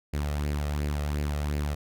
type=tone with flanger; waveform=sawtooth; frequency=73.42 Hz; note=D2; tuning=in tune; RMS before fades=-29 dBFS; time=0.13-1.75 s; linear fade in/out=10 ms; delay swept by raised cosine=0.41 to 1.61 ms; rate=2.8 Hz; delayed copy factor=+0.5; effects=none